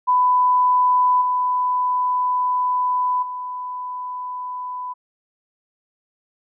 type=tone with level steps; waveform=sine; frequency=998 Hz; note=B5; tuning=18 cents sharp; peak=-13 / -17 / -26 dBFS; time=0.07-4.94 s; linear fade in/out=20 ms; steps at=1.21 / 3.22 s; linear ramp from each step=10 ms; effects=none